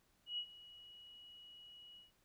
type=tone with ADSR envelope; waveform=sine; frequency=2913 Hz; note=F#7; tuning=28 cents flat; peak=-37 dBFS; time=0.26-2.12 s; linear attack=120 ms; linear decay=72 ms; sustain=-18 dB; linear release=150 ms; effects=pink hiss -75 dBFS RMS until 2.24 s

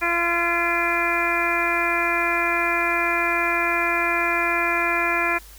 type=harmonic tone; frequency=342.6 Hz; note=F4; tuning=33 cents flat; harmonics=1 / 2 / 3 / 4 / 5 / 6 / 7; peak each=-29 / -28 / -27 / -27 / -27 / -28 / -24 dBFS; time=0.01-5.39 s; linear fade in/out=20 ms; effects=added 50 Hz sine -44 dBFS peak until 5.58 s + white hiss -47 dBFS RMS until 5.58 s

